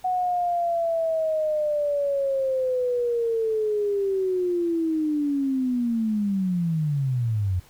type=linear sweep; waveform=sine; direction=down; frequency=740 to 87.3 Hz; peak=-21 dBFS; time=0.04-7.6 s; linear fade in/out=10 ms; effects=pink hiss -54 dBFS RMS until 7.69 s